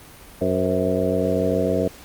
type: harmonic tone with a mistuned harmonic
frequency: 92.9 Hz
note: F#2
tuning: 7 cents sharp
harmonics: 1 / 2 / 3 / 4 / 5 / 6 / 7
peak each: -29 / -26 / -26 / -28 / -24 / -25 / -26 dBFS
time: 0.41-1.88 s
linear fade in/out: 5 ms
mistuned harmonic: 6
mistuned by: -81 cents
effects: pink hiss -44 dBFS RMS until 2.04 s + Opus 32 kbps